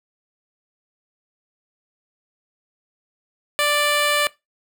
10% pulse tone, 588 Hz, D5, 2 cents sharp, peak -9 dBFS, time 3.59-4.27 s, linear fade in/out 0 ms, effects noise-tail reverb RT60 0.2 s tail -20 dB re dry

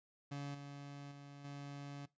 30% pulse tone with level steps, 142 Hz, C#3, 42 cents sharp, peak -39 / -45 / -49 / -43 dBFS, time 0.31-2.06 s, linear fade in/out 10 ms, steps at 0.54 / 1.11 / 1.44 s, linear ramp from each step 10 ms, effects noise-tail reverb RT60 0.2 s tail -20 dB re dry + resampled to 16000 Hz

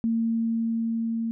sine tone with level ramp, 227.9 Hz, A#3, 39 cents flat, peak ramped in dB -21 to -25 dBFS, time 0.04-1.31 s, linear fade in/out 0 ms, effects none

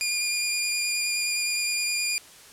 15% pulse tone with vibrato, 2418 Hz, D7, 50 cents sharp, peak -17 dBFS, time 0.01-2.18 s, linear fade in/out 0 ms, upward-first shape sine, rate 9.6 Hz, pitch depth 12 cents each way, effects white hiss -49 dBFS RMS until 2.52 s + low-pass 11000 Hz 12 dB/octave

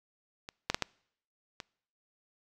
clicks, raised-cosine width 0.2 ms, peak -24 / -10 / -10 / -11 / -22 dBFS, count 5, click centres 0.489 / 0.7 / 0.745 / 0.823 / 1.602 s, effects noise-tail reverb RT60 0.7 s tail -26 dB re dry

